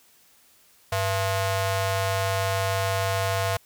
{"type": "ring-modulated tone", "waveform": "sawtooth", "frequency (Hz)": 387.1, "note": "G4", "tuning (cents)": -22, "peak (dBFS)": -16, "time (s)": [0.92, 3.57], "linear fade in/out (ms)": 5, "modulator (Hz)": 287, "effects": ["white hiss -58 dBFS RMS until 3.65 s"]}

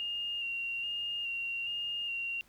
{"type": "tone with vibrato", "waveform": "sine", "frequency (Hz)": 2794, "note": "F7", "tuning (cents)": 0, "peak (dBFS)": -33, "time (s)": [0, 2.41], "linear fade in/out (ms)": 0, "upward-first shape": "square", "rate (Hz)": 1.2, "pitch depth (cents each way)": 22, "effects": ["pink hiss -64 dBFS RMS until 2.48 s"]}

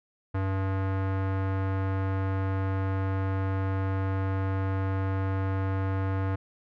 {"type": "tone with low-pass filter", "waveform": "square", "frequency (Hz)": 96.1, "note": "G2", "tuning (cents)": -34, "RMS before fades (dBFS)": -28, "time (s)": [0.34, 6.36], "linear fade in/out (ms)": 10, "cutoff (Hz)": 1500, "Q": 1.3, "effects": []}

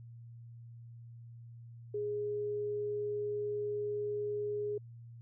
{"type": "tone", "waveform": "sine", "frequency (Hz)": 415.3, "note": "G#4", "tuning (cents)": 0, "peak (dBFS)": -33, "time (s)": [1.94, 4.78], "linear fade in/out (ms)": 5, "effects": ["added 117 Hz sine -48 dBFS peak until 5.21 s"]}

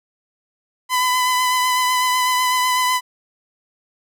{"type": "tone with vibrato", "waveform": "sawtooth", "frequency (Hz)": 1006, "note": "B5", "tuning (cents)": 32, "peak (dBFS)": -12, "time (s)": [0.89, 3.01], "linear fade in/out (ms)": 50, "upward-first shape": "triangle", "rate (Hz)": 8, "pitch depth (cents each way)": 22, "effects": []}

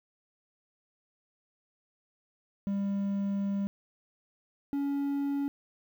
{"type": "tone pair in turn", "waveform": "triangle", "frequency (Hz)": [198.9, 281.3], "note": ["G3", "C#4"], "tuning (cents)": [25, 26], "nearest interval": "tritone", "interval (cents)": 601, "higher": "second", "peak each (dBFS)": -26, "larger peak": "neither", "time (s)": [[2.67, 3.67], [4.73, 5.48]], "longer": "first", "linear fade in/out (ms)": 0, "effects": ["10-bit"]}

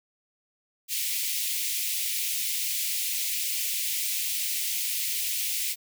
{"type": "high-pass noise", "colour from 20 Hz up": "white", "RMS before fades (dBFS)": -29, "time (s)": [0.88, 5.76], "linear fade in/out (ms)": 50, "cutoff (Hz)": 2100, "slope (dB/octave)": 48, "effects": []}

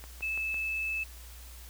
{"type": "click train", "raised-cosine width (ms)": 0.5, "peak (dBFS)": -31, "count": 4, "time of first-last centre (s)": [0.04, 0.543], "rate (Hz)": 5.96}
{"type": "tone", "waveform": "sine", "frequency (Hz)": 2616, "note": "E7", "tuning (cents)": -14, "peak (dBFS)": -30, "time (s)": [0.22, 1.04], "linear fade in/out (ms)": 10}
{"effects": ["added 60 Hz sine -46 dBFS peak until 1.69 s", "white hiss -52 dBFS RMS until 1.69 s"]}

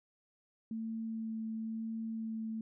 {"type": "tone with vibrato", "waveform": "sine", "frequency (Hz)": 223.1, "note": "A3", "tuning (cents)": 24, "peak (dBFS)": -36, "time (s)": [0.71, 2.61], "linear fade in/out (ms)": 2, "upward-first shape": "sine", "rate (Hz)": 0.99, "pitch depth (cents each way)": 10, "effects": []}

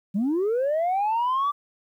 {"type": "linear sweep", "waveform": "sine", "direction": "up", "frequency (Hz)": [182.4, 1174.7], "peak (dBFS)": -19, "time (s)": [0.14, 1.52], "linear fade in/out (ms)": 20, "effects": ["tanh soft clip ceiling -19 dBFS", "10-bit"]}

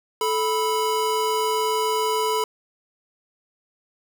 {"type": "tone pair together", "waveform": "square", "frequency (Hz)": [435.4, 987], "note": ["A4", "B5"], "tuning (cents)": [-18, -1], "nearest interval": "octave + major second", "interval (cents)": 1417, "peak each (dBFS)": -24, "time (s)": [0.21, 2.44], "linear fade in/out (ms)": 2, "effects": []}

